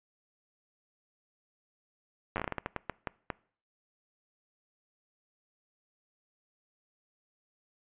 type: slowing click train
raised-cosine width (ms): 0.5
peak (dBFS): -17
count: 14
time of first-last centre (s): 2.36-3.302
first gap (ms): 9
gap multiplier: 1.31
effects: noise-tail reverb RT60 0.5 s tail -23 dB re dry + resampled to 8000 Hz